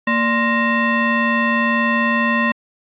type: tone with frequency modulation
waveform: sine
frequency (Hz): 1046.5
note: C6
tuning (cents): 0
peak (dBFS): -14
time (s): 0.07-2.52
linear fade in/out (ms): 5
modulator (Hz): 816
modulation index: 1.6
effects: AAC 48 kbps